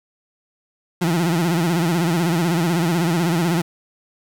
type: tone with vibrato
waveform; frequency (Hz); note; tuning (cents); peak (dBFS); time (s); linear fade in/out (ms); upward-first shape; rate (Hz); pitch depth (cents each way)
30% pulse; 169.1; E3; +44; -14; 1.01-3.62; 10; sine; 16; 110
effects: 7-bit